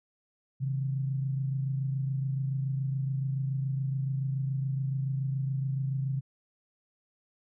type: tone pair together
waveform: sine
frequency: 133.54 / 160.6 Hz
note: C3 / E3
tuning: +36 / -45 cents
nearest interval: minor third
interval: 319 cents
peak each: -28 / -38 dBFS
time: 0.6-6.21 s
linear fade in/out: 20 ms
effects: none